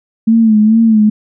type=tone with vibrato; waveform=sine; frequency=220 Hz; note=A3; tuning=in tune; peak=-5 dBFS; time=0.27-1.1 s; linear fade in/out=10 ms; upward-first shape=sine; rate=2.3 Hz; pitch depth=66 cents each way; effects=none